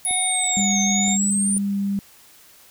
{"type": "exponential two-way sweep", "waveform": "sine", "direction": "down then up", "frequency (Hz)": [10490, 6240, 9310], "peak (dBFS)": -20, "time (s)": [0.05, 1.58], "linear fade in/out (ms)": 0, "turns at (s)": 0.81}
{"type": "harmonic tone", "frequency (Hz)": 737, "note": "F#5", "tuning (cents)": -7, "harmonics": [1, 3, 5], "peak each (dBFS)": [-28, -28, -28], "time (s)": [0.05, 1.18], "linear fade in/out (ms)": 50}
{"type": "click train", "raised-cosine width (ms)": 2, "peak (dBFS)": -26, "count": 4, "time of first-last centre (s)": [0.11, 1.566], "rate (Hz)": 2.06}
{"type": "tone with pitch glide", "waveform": "sine", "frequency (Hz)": [200.2, 199.05], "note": ["G3", "G3"], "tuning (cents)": [37, 27], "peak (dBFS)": -20, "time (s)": [0.57, 1.99], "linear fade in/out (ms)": 0, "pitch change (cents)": -10, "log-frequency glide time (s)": [1.68, 1.77]}
{"effects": ["white hiss -50 dBFS RMS until 2.7 s"]}